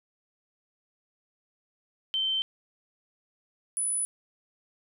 sine tone pair in turn, 3102 / 9957 Hz, G7 / D#9, -19 / 0 cents, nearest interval octave + minor sixth, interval 2019 cents, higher second, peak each -25 / -26 dBFS, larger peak first, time 2.14-2.42 / 3.77-4.05 s, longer neither, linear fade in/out 0 ms, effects none

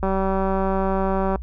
click train, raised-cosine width 1 ms, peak -10 dBFS, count 256, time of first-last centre 0.03-1.358 s, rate 192 Hz, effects noise-tail reverb RT60 0.1 s tail -24 dB re dry + added 60 Hz sine -29 dBFS peak until 1.42 s

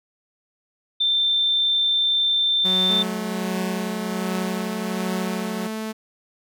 sine tone, 3569 Hz, A7, 24 cents sharp, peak -17 dBFS, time 1-3.03 s, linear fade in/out 10 ms
sawtooth tone with tremolo, 185.4 Hz, F#3, 4 cents sharp, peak -20 dBFS, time 2.64-5.68 s, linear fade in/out 20 ms, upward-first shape triangle, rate 1.3 Hz, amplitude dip 50%
sawtooth tone with pitch glide, 216.4 to 218.9 Hz, A3 to A3, -29 to -9 cents, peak -23 dBFS, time 2.89-5.93 s, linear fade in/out 20 ms, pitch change +20 cents, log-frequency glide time 4.27-5.13 s
effects none

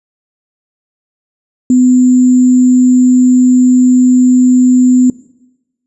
sine tone with sample-and-hold, 251.6 Hz, B3, 32 cents sharp, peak -4 dBFS, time 1.7-5.1 s, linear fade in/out 2 ms, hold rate 7350 Hz, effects noise-tail reverb RT60 1.0 s tail -20 dB re dry + resampled to 24000 Hz

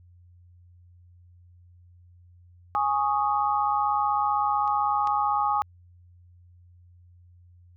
sine chord, Ab suspended fourth, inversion none, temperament equal, 830.6 / 1108.7 / 1244.5 Hz, Ab5 / Db6 / Eb6, 0 / 0 / 0 cents, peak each -24 / -28 / -27 dBFS, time 2.75-5.62 s, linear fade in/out 0 ms
clicks, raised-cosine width 0.2 ms, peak -32 / -22 dBFS, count 2, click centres 4.677 / 5.073 s
effects added 88 Hz sine -51 dBFS peak until 7.76 s

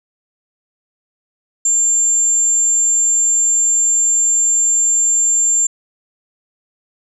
sine tone, 7310 Hz, A#8, 35 cents flat, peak -11 dBFS, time 1.65-5.67 s, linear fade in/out 5 ms, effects none

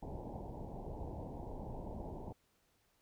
pink low-pass noise, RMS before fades -45 dBFS, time 0.02-2.33 s, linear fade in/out 10 ms, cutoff 950 Hz, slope 96 dB/octave, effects pink hiss -75 dBFS RMS until 3.01 s

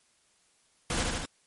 pink noise with echo, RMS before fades -30 dBFS, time 0.9-1.03 s, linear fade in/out 2 ms, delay 75 ms, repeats 3, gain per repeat -2 dB, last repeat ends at 1.255 s, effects white hiss -67 dBFS RMS until 1.46 s + MP3 48 kbps

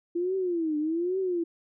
sine tone with vibrato, 338.4 Hz, E4, 45 cents sharp, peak -25 dBFS, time 0.15-1.44 s, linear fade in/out 10 ms, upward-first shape triangle, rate 1.2 Hz, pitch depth 230 cents each way, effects none

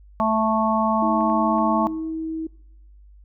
harmonic tone, 220 Hz, A3, in tune, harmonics 1 / 3 / 4 / 5, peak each -23 / -23 / -23 / -23 dBFS, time 0.2-1.87 s, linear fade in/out 0 ms
sine tone with pitch glide, 316.8 to 320.9 Hz, D#4 to E4, +31 to -46 cents, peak -25 dBFS, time 1.02-2.47 s, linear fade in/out 5 ms, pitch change +23 cents, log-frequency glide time 1.78-2.11 s
clicks, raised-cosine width 0.5 ms, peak -30 dBFS, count 3, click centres 1.208 / 1.299 / 1.584 s
effects noise-tail reverb RT60 0.9 s tail -24 dB re dry + added 50 Hz sine -45 dBFS peak until 3.24 s

